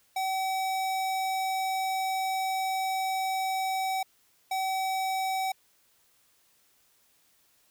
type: tone pair in turn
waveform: square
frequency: 762 / 762 Hz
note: G5 / G5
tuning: -49 / -49 cents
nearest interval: unison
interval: 0 cents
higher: neither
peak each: -28 dBFS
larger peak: neither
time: 0.16-4.03 / 4.51-5.52 s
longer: first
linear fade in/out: 5 ms
effects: white hiss -66 dBFS RMS until 7.7 s